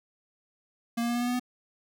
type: tone with pitch steps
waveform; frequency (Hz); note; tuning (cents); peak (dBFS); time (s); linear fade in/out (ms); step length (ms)
square; 233.6 / 236 / 238.5 / 241 / 243.5 / 246.1 / 248.6; A#3 / A#3 / A#3 / B3 / B3 / B3 / B3; +4 / +22 / +40 / -42 / -24 / -6 / +12; -27; 0.97-1.397; 10; 61
effects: none